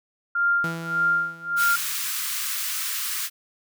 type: tone with tremolo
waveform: sine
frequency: 1396.9 Hz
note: F6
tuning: in tune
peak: -17 dBFS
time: 0.35-1.76 s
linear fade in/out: 5 ms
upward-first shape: sine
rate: 1.7 Hz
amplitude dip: 95%
type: tone with exponential decay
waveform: sawtooth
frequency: 165.9 Hz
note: E3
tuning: 11 cents sharp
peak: -23 dBFS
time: 0.64-2.25 s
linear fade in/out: 2 ms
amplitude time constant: 350 ms
type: high-pass noise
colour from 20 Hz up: white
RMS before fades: -28 dBFS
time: 1.56-3.3 s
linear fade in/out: 50 ms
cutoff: 1100 Hz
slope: 48 dB/octave
effects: none